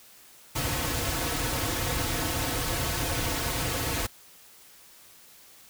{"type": "noise with comb filter", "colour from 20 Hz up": "pink", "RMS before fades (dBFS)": -29, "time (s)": [0.55, 4.07], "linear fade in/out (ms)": 10, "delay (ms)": 5, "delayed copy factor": -0.75, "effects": ["white hiss -53 dBFS RMS until 5.69 s"]}